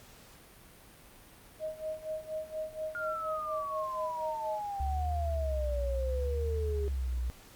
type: tone with tremolo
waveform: sine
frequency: 626 Hz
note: D#5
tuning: 10 cents sharp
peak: -32 dBFS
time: 1.59-4.63 s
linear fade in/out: 50 ms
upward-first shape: sine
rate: 4.2 Hz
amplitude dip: 85%
type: exponential sweep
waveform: sine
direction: down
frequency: 1425 to 403.1 Hz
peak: -34 dBFS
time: 2.95-6.88 s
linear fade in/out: 0 ms
type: tone with vibrato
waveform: sine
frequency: 67.7 Hz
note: C#2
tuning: 40 cents flat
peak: -30 dBFS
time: 4.8-7.3 s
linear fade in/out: 0 ms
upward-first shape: sine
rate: 0.71 Hz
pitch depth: 190 cents each way
effects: pink hiss -55 dBFS RMS until 7.55 s + Opus 48 kbps